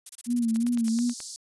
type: noise bursts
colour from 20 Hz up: violet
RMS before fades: -35 dBFS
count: 14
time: 0.06-0.874 s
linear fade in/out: 5 ms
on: 34 ms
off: 26 ms
type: tone with vibrato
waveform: sine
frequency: 233.1 Hz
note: A#3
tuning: in tune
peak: -22 dBFS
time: 0.26-1.14 s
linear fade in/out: 50 ms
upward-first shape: sine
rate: 2.8 Hz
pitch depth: 72 cents each way
type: click train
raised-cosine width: 0.2 ms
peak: -23 dBFS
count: 7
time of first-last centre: 0.56-1.203 s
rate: 9.33 Hz
type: band-pass noise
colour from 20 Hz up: pink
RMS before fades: -40 dBFS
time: 0.87-1.36 s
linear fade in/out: 0 ms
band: 4400 to 10000 Hz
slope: 48 dB/octave
effects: resampled to 24000 Hz